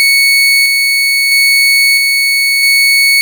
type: tone with tremolo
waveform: 30% pulse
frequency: 2217 Hz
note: C#7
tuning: in tune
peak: -3 dBFS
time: 0-3.21 s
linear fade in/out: 0 ms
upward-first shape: square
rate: 0.76 Hz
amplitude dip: 25%
effects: none

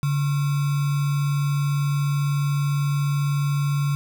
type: tone with sample-and-hold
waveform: sine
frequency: 143 Hz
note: D3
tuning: 46 cents flat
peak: -19 dBFS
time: 0.03-3.95 s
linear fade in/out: 0 ms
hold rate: 1225 Hz
effects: none

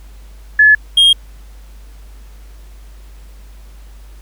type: tone pair in turn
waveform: sine / triangle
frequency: 1715 / 3237 Hz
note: A6 / G#7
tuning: -45 / -45 cents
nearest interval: major seventh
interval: 1100 cents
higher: second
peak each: -4 dBFS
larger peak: neither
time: 0.59-0.75 / 0.97-1.13 s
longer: neither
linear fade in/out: 5 ms
effects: added 50 Hz sine -34 dBFS peak until 4.21 s + pink hiss -49 dBFS RMS until 4.21 s

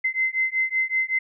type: beating tone pair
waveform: sine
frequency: 2061 / 2066.3 Hz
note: C7 / C7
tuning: -27 / -22 cents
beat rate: 5.3 Hz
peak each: -24 dBFS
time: 0.04-1.19 s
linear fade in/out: 10 ms
effects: none

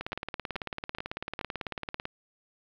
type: two click trains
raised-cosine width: 0.3 ms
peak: -17 / -18 dBFS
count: 38 / 4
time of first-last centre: 0.01-2.054 / 0.13-1.412 s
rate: 18.1 / 2.34 Hz
effects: low-pass 4000 Hz 12 dB/octave + 9-bit

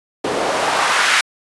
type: noise with band-pass filter sweep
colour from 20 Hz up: white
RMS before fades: -17 dBFS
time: 0.24-1.21 s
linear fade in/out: 5 ms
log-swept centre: 390 to 1900 Hz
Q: 1.4
effects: resampled to 24000 Hz

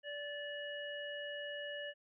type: harmonic tone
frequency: 581 Hz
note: D5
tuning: 19 cents flat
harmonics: 1 / 3 / 5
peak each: -44 / -45 / -47 dBFS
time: 0.03-1.94 s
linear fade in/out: 50 ms
effects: none

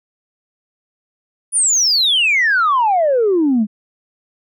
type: exponential sweep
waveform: sine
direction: down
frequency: 9956 to 201.4 Hz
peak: -10 dBFS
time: 1.52-3.67 s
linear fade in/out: 50 ms
effects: tanh soft clip ceiling -8 dBFS

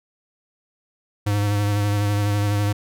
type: tone with vibrato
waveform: square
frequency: 102.7 Hz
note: G#2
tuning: 19 cents flat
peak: -19 dBFS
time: 1.26-2.73 s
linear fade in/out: 10 ms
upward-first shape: sine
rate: 12 Hz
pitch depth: 23 cents each way
effects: none

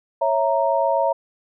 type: chord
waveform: sine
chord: A# diminished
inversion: first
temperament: equal with one note detuned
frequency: 551.5 / 659.3 / 932.3 Hz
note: C#5 / E5 / A#5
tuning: -9 / 0 / 0 cents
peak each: -21 dBFS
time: 0.21-1.13 s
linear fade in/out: 10 ms
effects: none

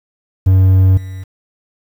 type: tone with level steps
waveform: triangle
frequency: 94.2 Hz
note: F#2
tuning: 32 cents sharp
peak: -4 / -22 dBFS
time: 0.46-1.24 s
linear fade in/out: 10 ms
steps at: 0.97 s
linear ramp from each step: 5 ms
effects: 7-bit

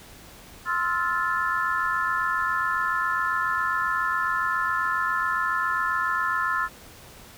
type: chord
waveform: sine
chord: F major seventh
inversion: second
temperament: just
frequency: 1047.7 / 1309.6 / 1396.9 / 1746.1 Hz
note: C6 / E6 / F6 / A6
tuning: +2 / -12 / 0 / -14 cents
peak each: -28 dBFS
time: 0.65-6.69 s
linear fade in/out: 50 ms
effects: pink hiss -47 dBFS RMS until 7.37 s

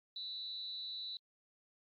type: tone with amplitude modulation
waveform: sine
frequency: 3951 Hz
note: B7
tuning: in tune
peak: -38 dBFS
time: 0.16-1.17 s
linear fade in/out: 2 ms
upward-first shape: sine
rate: 279 Hz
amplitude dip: 65%
effects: AAC 32 kbps

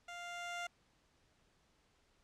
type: tone with level ramp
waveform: 15% pulse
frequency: 698.5 Hz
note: F5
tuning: in tune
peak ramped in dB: -40 to -33 dBFS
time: 0.08-0.67 s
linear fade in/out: 5 ms
effects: pink hiss -73 dBFS RMS until 2.23 s + low-pass 7000 Hz 12 dB/octave

